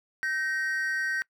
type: tone pair together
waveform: triangle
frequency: 1546 / 1875.5 Hz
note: G6 / A#6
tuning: -24 / +10 cents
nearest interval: minor third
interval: 334 cents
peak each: -27 / -29 dBFS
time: 0.23-1.22 s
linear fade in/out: 0 ms
effects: noise-tail reverb RT60 0.1 s tail -24 dB re dry

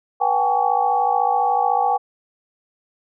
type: tone cluster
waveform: sine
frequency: 486.8 / 750 / 804 / 860 / 1129 Hz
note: B4 / F#5 / G5 / A5 / C#6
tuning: -25 / +23 / +44 / -40 / +31 cents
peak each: -27 / -22 / -18 / -24 / -27 dBFS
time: 0.2-1.98 s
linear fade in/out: 20 ms
effects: none

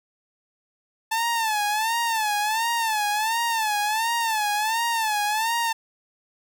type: tone with vibrato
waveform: sawtooth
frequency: 880 Hz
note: A5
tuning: in tune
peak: -18 dBFS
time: 1.11-5.73 s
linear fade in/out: 10 ms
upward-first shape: sine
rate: 1.4 Hz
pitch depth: 110 cents each way
effects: none

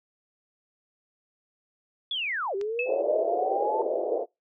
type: linear two-way sweep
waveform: sine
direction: down then up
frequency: 3488 to 380.1 to 895 Hz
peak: -27 dBFS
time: 2.11-3.82 s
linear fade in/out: 2 ms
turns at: 2.55 s
type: click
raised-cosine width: 0.2 ms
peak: -25 dBFS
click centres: 2.613 s
type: tone with exponential decay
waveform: sine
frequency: 2600 Hz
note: E7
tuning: 24 cents flat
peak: -24 dBFS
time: 2.79-3.02 s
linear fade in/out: 2 ms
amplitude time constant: 50 ms
type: band-pass noise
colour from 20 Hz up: pink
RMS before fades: -28 dBFS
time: 2.85-4.26 s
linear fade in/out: 50 ms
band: 390 to 660 Hz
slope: 48 dB/octave
effects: noise-tail reverb RT60 0.2 s tail -24 dB re dry

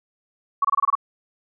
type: tone bursts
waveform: sine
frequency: 1120 Hz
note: C#6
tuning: 18 cents sharp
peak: -15 dBFS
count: 7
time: 0.62-0.953 s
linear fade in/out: 5 ms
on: 27 ms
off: 24 ms
effects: none

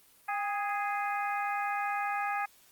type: harmonic tone with a mistuned harmonic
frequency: 415.3 Hz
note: G#4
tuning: in tune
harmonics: 2 / 3 / 4 / 5 / 6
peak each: -32 / -36 / -38 / -40 / -42 dBFS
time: 0.28-2.46 s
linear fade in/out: 10 ms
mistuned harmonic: 2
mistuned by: -49 cents
effects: white hiss -61 dBFS RMS until 2.71 s + Opus 24 kbps

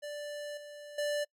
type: tone with level steps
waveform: square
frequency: 587.3 Hz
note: D5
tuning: in tune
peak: -39 / -46 / -31 dBFS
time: 0.02-1.25 s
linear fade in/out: 20 ms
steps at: 0.57 / 0.98 s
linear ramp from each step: 5 ms
effects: noise-tail reverb RT60 0.1 s tail -25 dB re dry + low-pass 12000 Hz 12 dB/octave

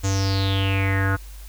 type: tone with low-pass filter sweep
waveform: square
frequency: 97.2 Hz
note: G2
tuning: 14 cents flat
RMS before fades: -21 dBFS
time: 0.03-1.17 s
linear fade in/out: 20 ms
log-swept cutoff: 7000 to 1400 Hz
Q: 7.3
effects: added 50 Hz sine -36 dBFS peak until 1.48 s + white hiss -48 dBFS RMS until 1.48 s

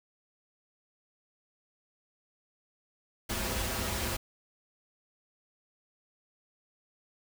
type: noise with comb filter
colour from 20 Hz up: pink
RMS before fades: -33 dBFS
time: 3.29-4.17 s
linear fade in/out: 10 ms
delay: 6.7 ms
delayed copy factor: -0.7
effects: none

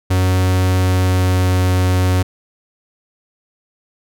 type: tone with pitch glide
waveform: 45% pulse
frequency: 92.5 to 91.91 Hz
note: F#2 to F#2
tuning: 0 to -11 cents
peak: -12 dBFS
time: 0.1-2.23 s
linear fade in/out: 10 ms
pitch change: -11 cents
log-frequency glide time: 0.7-1.59 s
effects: none

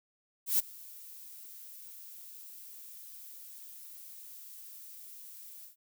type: noise with ADSR envelope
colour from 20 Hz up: violet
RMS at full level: -25 dBFS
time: 0.46-5.76 s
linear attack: 130 ms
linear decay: 17 ms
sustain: -24 dB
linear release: 120 ms
effects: none

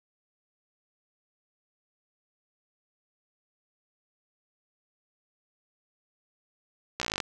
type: slowing click train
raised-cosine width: 0.2 ms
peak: -12 dBFS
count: 12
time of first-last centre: 7-7.202 s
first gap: 15 ms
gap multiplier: 1.04
effects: none

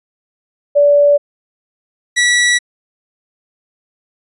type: tone pair in turn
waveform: sine / sawtooth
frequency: 578 / 1944.2 Hz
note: D5 / B6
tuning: -28 / -28 cents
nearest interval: octave + major sixth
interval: 2100 cents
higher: second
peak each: -6 dBFS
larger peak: neither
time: 0.75-1.18 / 2.16-2.59 s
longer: neither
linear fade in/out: 20 ms
effects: resampled to 24000 Hz

